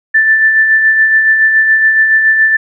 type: tone with tremolo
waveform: sine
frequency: 1765 Hz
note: A6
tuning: 5 cents sharp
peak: -4 dBFS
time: 0.14-2.57 s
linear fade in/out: 10 ms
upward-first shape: sine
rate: 7.1 Hz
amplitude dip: 40%
effects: none